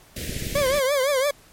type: band-stop noise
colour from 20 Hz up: pink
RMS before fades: -32 dBFS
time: 0.16-0.8 s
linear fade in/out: 5 ms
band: 600 to 1700 Hz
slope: 48 dB/octave
type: clicks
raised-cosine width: 5 ms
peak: -18 dBFS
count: 7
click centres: 0.295 / 0.365 / 0.424 / 0.468 / 0.527 / 0.56 / 0.615 s
type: tone with vibrato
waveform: 40% pulse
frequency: 548 Hz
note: C#5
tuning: 20 cents flat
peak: -18 dBFS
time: 0.55-1.31 s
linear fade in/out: 5 ms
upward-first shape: triangle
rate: 5.9 Hz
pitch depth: 150 cents each way
effects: pink hiss -52 dBFS RMS until 1.52 s + MP3 64 kbps